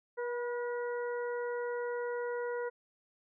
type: harmonic tone with a mistuned harmonic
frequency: 481.8 Hz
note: B4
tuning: 43 cents flat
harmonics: 1 / 2 / 3 / 4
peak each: -34 / -43 / -44 / -49 dBFS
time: 0.17-2.7 s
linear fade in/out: 20 ms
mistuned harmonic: 2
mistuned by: +18 cents
effects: none